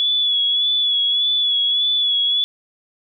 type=tone with vibrato; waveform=sine; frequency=3405 Hz; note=G#7; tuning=42 cents sharp; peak=-15 dBFS; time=0-2.44 s; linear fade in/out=0 ms; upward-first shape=sine; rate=1.7 Hz; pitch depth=37 cents each way; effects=none